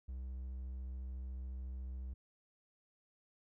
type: tone with vibrato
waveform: triangle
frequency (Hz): 64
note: C2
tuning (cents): -38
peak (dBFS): -39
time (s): 0.08-2.14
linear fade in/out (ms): 10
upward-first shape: sine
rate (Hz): 14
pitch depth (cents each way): 15
effects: none